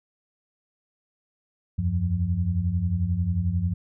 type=tone cluster; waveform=sine; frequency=82.1 / 93.3 / 175.3 Hz; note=E2 / F#2 / F3; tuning=-6 / +15 / +7 cents; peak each=-28 / -24 / -28 dBFS; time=1.78-3.74 s; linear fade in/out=10 ms; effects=none